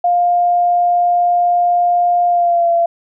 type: tone with pitch glide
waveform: sine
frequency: 704 to 682 Hz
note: F5 to F5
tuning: +14 to -41 cents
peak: -10 dBFS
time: 0.04-2.86 s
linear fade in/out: 5 ms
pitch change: -55 cents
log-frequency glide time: 2.27-2.7 s
effects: none